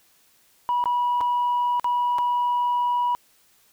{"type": "tone with dropouts", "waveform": "sine", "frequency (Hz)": 973, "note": "B5", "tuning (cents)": -26, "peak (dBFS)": -18, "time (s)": [0.69, 3.15], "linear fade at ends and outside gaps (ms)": 0, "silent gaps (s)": [[0.84, 0.857], [1.207, 1.212], [1.797, 1.844], [2.184, 2.188]], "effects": ["tanh soft clip ceiling -17 dBFS", "white hiss -60 dBFS RMS until 3.72 s"]}